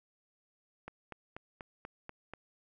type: click train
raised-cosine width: 0.5 ms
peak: -28 dBFS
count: 7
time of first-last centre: 0.88-2.336 s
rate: 4.12 Hz
effects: none